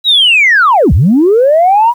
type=linear two-way sweep; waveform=sine; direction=down then up; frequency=3937 to 58.27 to 984 Hz; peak=-3 dBFS; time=0.04-1.94 s; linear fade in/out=50 ms; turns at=0.93 s; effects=tanh soft clip ceiling 0 dBFS + 7-bit